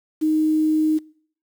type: tone with quantisation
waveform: sine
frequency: 311.1 Hz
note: D#4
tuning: in tune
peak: -16 dBFS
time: 0.21-0.99 s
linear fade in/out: 20 ms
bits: 7
effects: noise-tail reverb RT60 0.6 s tail -24 dB re dry